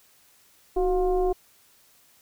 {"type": "tone with frequency modulation", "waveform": "sine", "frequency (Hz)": 370, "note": "F#4", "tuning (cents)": 0, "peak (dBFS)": -20, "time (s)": [0.76, 1.33], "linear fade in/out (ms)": 10, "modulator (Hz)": 345, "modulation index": 0.85, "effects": ["white hiss -59 dBFS RMS until 2.21 s"]}